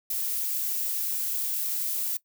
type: noise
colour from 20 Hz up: violet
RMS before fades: -29 dBFS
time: 0.1-2.17 s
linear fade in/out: 5 ms
effects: noise-tail reverb RT60 0.1 s tail -19 dB re dry